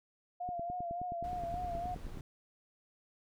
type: tone with vibrato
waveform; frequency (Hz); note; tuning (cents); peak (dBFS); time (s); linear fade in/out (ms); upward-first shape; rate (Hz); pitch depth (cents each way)
sine; 702; F5; +9; -36; 0.4-1.95; 10; sine; 3.5; 53
type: click train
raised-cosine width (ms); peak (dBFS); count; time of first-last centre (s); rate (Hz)
3; -32; 17; 0.49-2.172; 9.51
type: noise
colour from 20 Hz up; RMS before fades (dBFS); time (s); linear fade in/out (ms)
brown; -45; 1.24-2.21; 2
effects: none